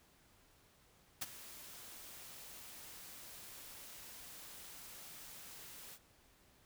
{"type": "noise with ADSR envelope", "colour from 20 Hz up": "white", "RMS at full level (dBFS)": -38, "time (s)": [1.21, 5.99], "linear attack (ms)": 10, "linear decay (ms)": 31, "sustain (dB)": -15, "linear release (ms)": 54, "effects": ["pink hiss -68 dBFS RMS until 6.65 s"]}